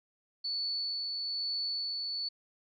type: tone with tremolo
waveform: sine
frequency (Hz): 4454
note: C#8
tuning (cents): +7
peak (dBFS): -31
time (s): 0.44-2.29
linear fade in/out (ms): 10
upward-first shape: sine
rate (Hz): 1.1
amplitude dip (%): 25
effects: none